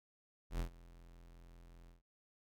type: tone with ADSR envelope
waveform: 45% pulse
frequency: 42.67 Hz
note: F1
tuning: 39 cents flat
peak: -34 dBFS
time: 0.5-2.02 s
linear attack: 95 ms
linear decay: 98 ms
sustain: -22 dB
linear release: 140 ms
effects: none